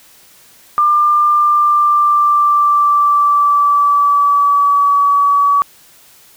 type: tone with pitch glide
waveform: sine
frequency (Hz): 1195 to 1138.4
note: D6 to C#6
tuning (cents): +30 to +46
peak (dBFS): -8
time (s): 0.78-5.62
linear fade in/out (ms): 0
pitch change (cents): -84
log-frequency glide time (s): 1.26-4.98
effects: white hiss -45 dBFS RMS until 6.36 s